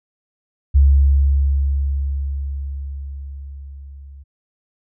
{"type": "tone with level ramp", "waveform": "sine", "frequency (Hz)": 69.3, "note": "C#2", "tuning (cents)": 0, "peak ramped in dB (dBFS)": [-7, -36], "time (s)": [0.74, 4.24], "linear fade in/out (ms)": 20, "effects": []}